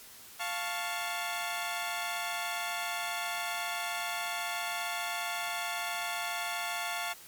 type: chord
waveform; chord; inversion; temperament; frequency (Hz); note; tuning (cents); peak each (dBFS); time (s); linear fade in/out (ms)
15% pulse; F augmented; none; equal; 698.5 / 880 / 1108.7; F5 / A5 / C#6; 0 / 0 / 0; -29 / -32 / -33; 0.39-7.14; 20
effects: white hiss -51 dBFS RMS until 7.27 s + MP3 96 kbps